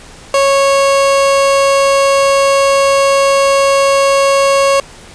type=tone; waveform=30% pulse; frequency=551 Hz; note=C#5; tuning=11 cents flat; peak=-5 dBFS; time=0.34-4.8 s; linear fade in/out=2 ms; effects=pink hiss -36 dBFS RMS until 5.14 s + resampled to 22050 Hz